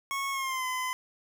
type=tone with pitch glide; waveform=25% pulse; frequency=1099 to 1019.5 Hz; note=C#6 to C6; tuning=-15 to -45 cents; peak=-26 dBFS; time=0.11-0.93 s; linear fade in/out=0 ms; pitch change=-130 cents; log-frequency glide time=0.31-0.66 s; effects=none